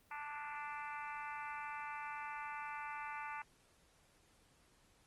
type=harmonic tone; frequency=293.7 Hz; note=D4; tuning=in tune; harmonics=3 / 4 / 5 / 6 / 7 / 8 / 9; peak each=-46 / -49 / -50 / -55 / -52 / -54 / -55 dBFS; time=0.11-3.42 s; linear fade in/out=2 ms; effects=pink hiss -70 dBFS RMS until 5.06 s + Opus 24 kbps